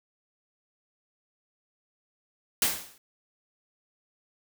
white noise with exponential decay, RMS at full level -21 dBFS, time 2.62-2.98 s, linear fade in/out 2 ms, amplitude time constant 78 ms, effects none

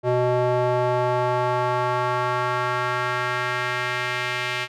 square tone with band-pass filter sweep, 124.2 Hz, B2, 10 cents sharp, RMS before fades -23 dBFS, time 0.03-4.68 s, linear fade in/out 50 ms, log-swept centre 550 to 2400 Hz, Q 1.6, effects none

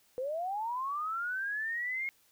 sine linear sweep, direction up, 489.9 to 2166 Hz, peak -32 dBFS, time 0.18-2.09 s, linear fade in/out 0 ms, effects white hiss -67 dBFS RMS until 2.31 s

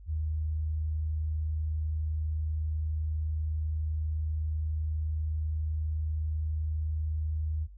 sine tone, 77.78 Hz, D#2, in tune, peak -28 dBFS, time 0.06-7.68 s, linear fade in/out 50 ms, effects added 50 Hz sine -46 dBFS peak until 7.77 s

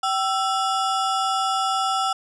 square ring-modulated tone, 1051 Hz, C6, 7 cents sharp, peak -18 dBFS, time 0.03-2.13 s, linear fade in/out 5 ms, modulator 279 Hz, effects resampled to 22050 Hz

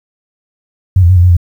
sine tone with pitch steps, 93.7 / 85.8 / 93.2 / 87.2 / 90.5 / 86.7 Hz, F#2 / F2 / F#2 / F2 / F#2 / F2, +22 / -30 / +13 / -2 / -38 / -12 cents, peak -3 dBFS, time 0.96-1.368 s, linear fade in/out 5 ms, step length 68 ms, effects 7-bit

